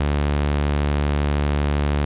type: tone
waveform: sawtooth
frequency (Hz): 72.7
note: D2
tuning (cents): -17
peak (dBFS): -14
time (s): 0-2.05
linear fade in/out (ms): 5
effects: resampled to 8000 Hz + 9-bit